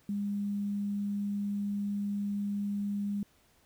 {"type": "tone with quantisation", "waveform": "sine", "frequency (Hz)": 202.9, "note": "G#3", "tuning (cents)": -40, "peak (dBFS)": -30, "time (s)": [0.09, 3.23], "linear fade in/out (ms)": 2, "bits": 10, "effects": ["pink hiss -66 dBFS RMS until 3.65 s"]}